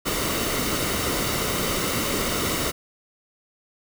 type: noise with comb filter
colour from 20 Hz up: pink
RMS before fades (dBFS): -25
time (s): 0.05-2.72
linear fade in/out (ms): 20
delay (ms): 1.2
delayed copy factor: -0.5
effects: none